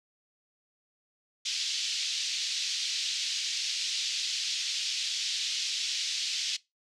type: band-pass noise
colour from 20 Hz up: pink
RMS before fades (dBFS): -32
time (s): 1.45-6.57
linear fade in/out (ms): 10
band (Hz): 3100 to 6000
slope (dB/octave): 24
effects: noise-tail reverb RT60 0.2 s tail -21 dB re dry + low-pass 10000 Hz 12 dB/octave